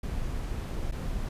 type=noise with dropouts; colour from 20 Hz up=brown; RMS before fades=-32 dBFS; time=0.03-1.29 s; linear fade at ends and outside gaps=5 ms; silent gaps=0.913-0.921 s; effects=resampled to 32000 Hz